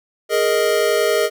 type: chord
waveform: square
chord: Ab suspended second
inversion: none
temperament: equal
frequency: 415.3 / 466.2 / 622.3 Hz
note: Ab4 / Bb4 / Eb5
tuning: 0 / 0 / 0 cents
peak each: -20 dBFS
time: 0.29-1.3 s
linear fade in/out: 50 ms
effects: none